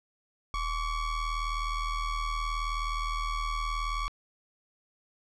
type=ring-modulated tone; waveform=square; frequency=554.4 Hz; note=C#5; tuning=in tune; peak=-27 dBFS; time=0.54-4.08 s; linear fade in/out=0 ms; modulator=594 Hz; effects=low-pass 6000 Hz 12 dB/octave